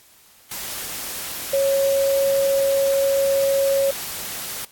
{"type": "tone in noise", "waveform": "sine", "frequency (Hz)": 550, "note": "C#5", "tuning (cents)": -14, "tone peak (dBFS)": -16, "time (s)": [1.53, 3.91], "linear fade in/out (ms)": 5, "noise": "white", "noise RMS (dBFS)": -30, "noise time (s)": [0.51, 4.65], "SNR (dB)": 11, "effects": ["white hiss -52 dBFS RMS until 4.71 s", "AAC 64 kbps"]}